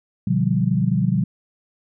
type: chord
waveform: sine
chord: G dominant seventh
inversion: first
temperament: just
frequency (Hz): 122.5 / 147 / 176.4 / 196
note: B2 / D3 / F3 / G3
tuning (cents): -14 / +2 / +18 / 0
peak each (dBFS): -22 / -23 / -21 / -22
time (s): 0.27-1.24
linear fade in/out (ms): 5
effects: none